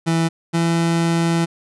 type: tone pair in turn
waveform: 30% pulse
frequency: 164.81 / 167.3 Hz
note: E3 / E3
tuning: 0 / +26 cents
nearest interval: unison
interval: 26 cents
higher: second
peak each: -13 dBFS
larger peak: neither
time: 0.06-0.29 / 0.53-1.46 s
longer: second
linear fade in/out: 20 ms
effects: resampled to 24000 Hz